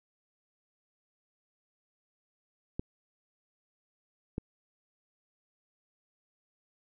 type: clicks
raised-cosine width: 3 ms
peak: -20 dBFS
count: 2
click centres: 2.795 / 4.381 s
effects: none